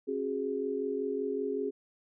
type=chord; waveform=sine; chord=C# suspended fourth; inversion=none; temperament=equal with one note detuned; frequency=270.1 / 370 / 415.3 Hz; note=C#4 / F#4 / G#4; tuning=-45 / 0 / 0 cents; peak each=-36 / -37 / -32 dBFS; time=0.07-1.71 s; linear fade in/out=20 ms; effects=none